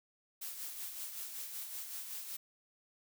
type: noise with tremolo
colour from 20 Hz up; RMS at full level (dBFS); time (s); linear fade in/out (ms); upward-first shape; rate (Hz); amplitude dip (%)
blue; -42; 0.41-2.37; 10; sine; 5.3; 45
effects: none